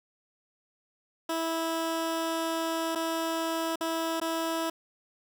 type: tone with dropouts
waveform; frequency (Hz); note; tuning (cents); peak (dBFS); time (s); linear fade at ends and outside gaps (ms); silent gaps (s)
15% pulse; 327.3; E4; -12; -22; 1.29-4.7; 5; 2.951-2.956 / 3.758-3.808 / 4.201-4.214
effects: none